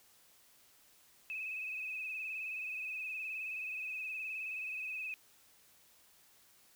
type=tone with vibrato; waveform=sine; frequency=2555 Hz; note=D#7; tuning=45 cents sharp; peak=-38 dBFS; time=1.3-5.14 s; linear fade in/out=0 ms; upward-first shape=sine; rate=19 Hz; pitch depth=56 cents each way; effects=white hiss -65 dBFS RMS until 6.75 s